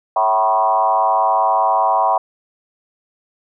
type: tone with frequency modulation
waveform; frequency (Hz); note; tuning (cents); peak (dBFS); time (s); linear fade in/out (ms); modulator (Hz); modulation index
sine; 870; A5; -20; -12; 0.16-2.18; 5; 105; 2.1
effects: none